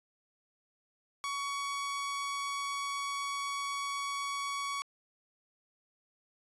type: tone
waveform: sawtooth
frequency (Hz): 1123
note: C#6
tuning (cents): +22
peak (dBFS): -30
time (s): 1.24-4.82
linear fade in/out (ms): 0
effects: resampled to 24000 Hz